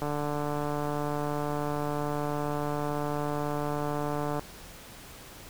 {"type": "click train", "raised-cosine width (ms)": 1, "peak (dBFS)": -18, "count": 644, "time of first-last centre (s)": [0.02, 4.394], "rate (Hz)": 147, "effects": ["pink hiss -47 dBFS RMS until 5.49 s"]}